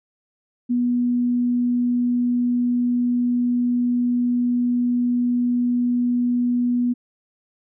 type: tone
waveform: sine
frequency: 243.8 Hz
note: B3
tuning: 22 cents flat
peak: -17 dBFS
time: 0.69-6.94 s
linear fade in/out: 20 ms
effects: none